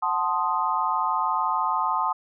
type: chord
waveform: sine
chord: F# diminished seventh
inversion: none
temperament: equal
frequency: 740 / 880 / 1046.5 / 1244.5 Hz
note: F#5 / A5 / C6 / Eb6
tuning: 0 / 0 / 0 / 0 cents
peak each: -31 / -26 / -26 / -27 dBFS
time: 0.02-2.13 s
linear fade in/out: 10 ms
effects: none